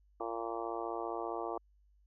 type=harmonic tone; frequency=115.1 Hz; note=A#2; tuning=22 cents flat; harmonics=3 / 4 / 5 / 6 / 7 / 8 / 9 / 10; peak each=-42 / -42 / -46 / -42 / -45 / -46 / -49 / -45 dBFS; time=0.2-1.58 s; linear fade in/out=5 ms; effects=added 50 Hz sine -64 dBFS peak until 2.06 s